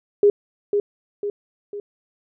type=tone with echo; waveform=sine; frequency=409.2 Hz; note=G#4; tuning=26 cents flat; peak=-10 dBFS; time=0.23-0.3 s; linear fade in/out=2 ms; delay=500 ms; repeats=3; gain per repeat=-6 dB; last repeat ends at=1.8 s; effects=none